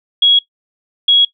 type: tone pair in turn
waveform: sine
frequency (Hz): 3322 / 3322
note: G#7 / G#7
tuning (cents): 0 / 0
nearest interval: unison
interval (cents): 0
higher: neither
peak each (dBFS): -6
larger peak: neither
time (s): 0.22-0.39 / 1.08-1.25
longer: neither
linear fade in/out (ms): 5
effects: noise-tail reverb RT60 0.1 s tail -18 dB re dry